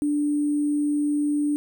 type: tone with sample-and-hold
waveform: sine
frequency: 293.7 Hz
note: D4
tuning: in tune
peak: -20 dBFS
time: 0.02-1.56 s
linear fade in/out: 0 ms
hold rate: 8820 Hz
effects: none